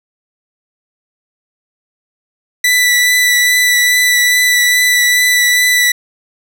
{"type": "tone with vibrato", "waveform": "sawtooth", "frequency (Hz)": 1975.5, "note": "B6", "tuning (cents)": 0, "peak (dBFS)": -5, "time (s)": [2.64, 5.92], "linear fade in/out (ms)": 5, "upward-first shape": "triangle", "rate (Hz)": 2.4, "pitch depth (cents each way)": 15, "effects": []}